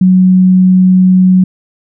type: tone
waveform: sine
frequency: 185 Hz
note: F#3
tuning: in tune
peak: -3 dBFS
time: 0.01-1.44 s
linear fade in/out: 5 ms
effects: none